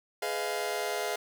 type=chord; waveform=sawtooth; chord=F half-diminished seventh; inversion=first; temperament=just; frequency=419.1 / 502.9 / 628.6 / 698.5 Hz; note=Ab4 / Cb5 / Eb5 / F5; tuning=+16 / +31 / +18 / 0 cents; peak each=-31 / -34 / -33 / -31 dBFS; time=0.22-1.16 s; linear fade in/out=5 ms; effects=none